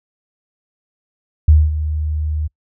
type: tone with ADSR envelope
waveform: sine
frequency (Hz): 76.6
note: D#2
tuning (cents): -27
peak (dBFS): -4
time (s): 1.48-2.48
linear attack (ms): 5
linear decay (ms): 220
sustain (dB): -13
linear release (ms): 18
effects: noise-tail reverb RT60 0.1 s tail -26 dB re dry